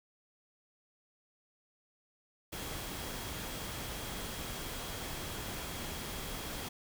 sine tone in noise, 3279 Hz, G#7, 23 cents flat, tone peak -52 dBFS, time 2.52-6.69 s, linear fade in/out 10 ms, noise pink, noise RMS -41 dBFS, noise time 2.52-6.69 s, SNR -14 dB, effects none

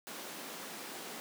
pink high-pass noise, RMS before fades -45 dBFS, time 0.07-1.2 s, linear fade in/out 0 ms, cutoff 220 Hz, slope 24 dB/octave, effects none

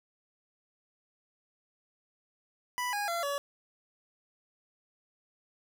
25% pulse tone with pitch steps, 987.8 / 821.1 / 682.5 / 567.3 Hz, B5 / G#5 / F5 / C#5, 0 / -20 / -40 / +40 cents, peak -27 dBFS, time 2.78-3.38 s, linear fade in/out 0 ms, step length 150 ms, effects none

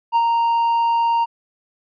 triangle tone with ADSR envelope, 929 Hz, A#5, 6 cents flat, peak -10 dBFS, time 0.12-1.26 s, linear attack 39 ms, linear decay 48 ms, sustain -3 dB, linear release 28 ms, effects resampled to 11025 Hz

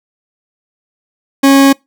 40% pulse tone, 274.2 Hz, C#4, 19 cents flat, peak -3 dBFS, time 1.43-1.73 s, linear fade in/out 10 ms, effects noise-tail reverb RT60 0.2 s tail -25 dB re dry

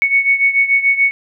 sine beating tone pair, 2217 / 2223.9 Hz, C#7 / C#7, 0 / +5 cents, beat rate 6.9 Hz, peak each -12 / -16 dBFS, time 0.02-1.11 s, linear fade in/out 0 ms, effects none

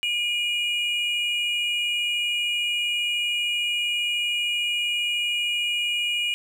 triangle tone pair together, 2419 / 2886 Hz, D#7 / F#7, -49 / -44 cents, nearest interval minor third, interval 305 cents, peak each -25 / -23 dBFS, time 0.03-6.34 s, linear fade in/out 0 ms, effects none

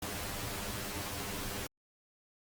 pink noise with comb filter, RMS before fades -39 dBFS, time 0.02-1.67 s, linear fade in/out 5 ms, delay 10 ms, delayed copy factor +1, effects Opus 48 kbps

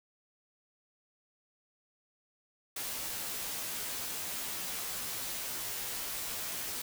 white noise with comb filter, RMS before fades -38 dBFS, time 2.76-6.82 s, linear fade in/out 5 ms, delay 14 ms, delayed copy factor -0.9, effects none

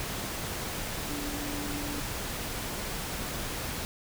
sine tone in noise, 290.3 Hz, D4, 20 cents flat, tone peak -37 dBFS, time 1.09-2 s, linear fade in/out 0 ms, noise pink, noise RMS -35 dBFS, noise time 0-3.85 s, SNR -5 dB, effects none

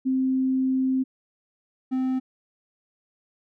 sine / triangle tone pair in turn, 261.6 / 259.3 Hz, C4 / C4, 0 / -15 cents, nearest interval unison, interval 15 cents, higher first, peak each -20 dBFS, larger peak neither, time 0.05-1.04 / 1.91-2.2 s, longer first, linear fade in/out 20 ms, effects none

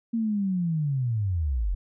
sine linear sweep, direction down, 233.1 to 40.54 Hz, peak -23 dBFS, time 0.13-1.75 s, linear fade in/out 10 ms, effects none

